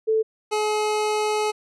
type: tone pair in turn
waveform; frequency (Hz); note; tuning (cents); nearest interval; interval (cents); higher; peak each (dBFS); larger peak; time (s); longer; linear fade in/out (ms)
sine / 25% pulse; 440 / 425.3; A4 / G#4; 0 / +41; minor second; 59; first; -17; neither; 0.07-0.23 / 0.51-1.52; second; 20
effects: resampled to 24000 Hz